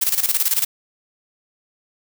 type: noise with tremolo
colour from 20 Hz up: blue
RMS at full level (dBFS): -17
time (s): 0.01-0.65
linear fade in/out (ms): 10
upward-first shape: square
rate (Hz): 18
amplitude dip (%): 75
effects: none